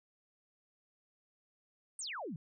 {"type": "exponential sweep", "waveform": "sine", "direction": "down", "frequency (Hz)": [9490, 136.6], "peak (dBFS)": -39, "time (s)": [1.99, 2.36], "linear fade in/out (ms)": 2, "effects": []}